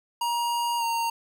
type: tone with pitch glide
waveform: square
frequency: 946 to 924.4 Hz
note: A#5 to A#5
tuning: +25 to -15 cents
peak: -25 dBFS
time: 0.21-1.1 s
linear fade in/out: 5 ms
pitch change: -40 cents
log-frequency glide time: 0.78-0.83 s
effects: none